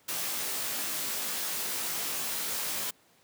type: noise with comb filter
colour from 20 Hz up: white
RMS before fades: -33 dBFS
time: 0.08-2.91 s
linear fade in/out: 10 ms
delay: 18 ms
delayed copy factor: +1
effects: pink hiss -63 dBFS RMS until 3.23 s + high-pass 150 Hz 12 dB/octave